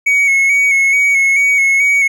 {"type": "tone with vibrato", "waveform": "triangle", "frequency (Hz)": 2217, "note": "C#7", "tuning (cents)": 0, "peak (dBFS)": -7, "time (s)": [0.06, 2.08], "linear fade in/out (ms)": 10, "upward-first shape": "square", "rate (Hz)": 2.3, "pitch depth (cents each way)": 27, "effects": []}